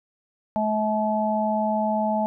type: harmonic tone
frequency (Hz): 214.9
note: A3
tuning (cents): -41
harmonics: 1 / 3 / 4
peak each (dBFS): -25 / -25 / -25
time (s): 0.56-2.26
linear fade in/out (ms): 0
effects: none